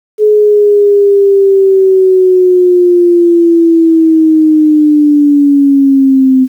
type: linear sweep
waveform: sine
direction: down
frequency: 426.1 to 257.7 Hz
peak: -3 dBFS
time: 0.18-6.48 s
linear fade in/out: 50 ms
effects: 7-bit